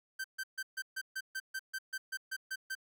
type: tone bursts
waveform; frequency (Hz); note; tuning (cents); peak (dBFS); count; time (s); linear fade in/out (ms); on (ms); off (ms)
45% pulse; 1555; G6; -14; -36; 14; 0.19-2.752; 10; 53; 140
effects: none